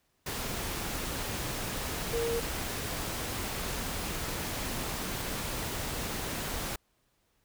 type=tone in noise; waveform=sine; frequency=465.2 Hz; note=A#4; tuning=4 cents flat; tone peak=-29 dBFS; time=2.13-2.4 s; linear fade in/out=5 ms; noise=pink; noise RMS=-35 dBFS; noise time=0.26-6.76 s; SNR=+3 dB; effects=pink hiss -73 dBFS RMS until 7.44 s